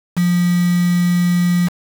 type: tone with quantisation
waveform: sine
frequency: 175.9 Hz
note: F3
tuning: 13 cents sharp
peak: -12 dBFS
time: 0.16-1.69 s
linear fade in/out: 20 ms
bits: 4
effects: none